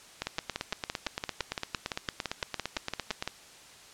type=two click trains; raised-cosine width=0.2 ms; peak=-14 / -14 dBFS; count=27 / 19; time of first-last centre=0.27-3.225 / 0.22-3.276 s; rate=8.8 / 5.89 Hz; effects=white hiss -52 dBFS RMS until 3.93 s + low-pass 8000 Hz 12 dB/octave